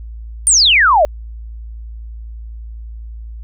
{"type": "exponential sweep", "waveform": "sine", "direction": "down", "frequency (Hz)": [9397, 570], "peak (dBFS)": -7, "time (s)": [0.47, 1.05], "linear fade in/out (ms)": 0, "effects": ["added 56 Hz sine -27 dBFS peak until 3.43 s"]}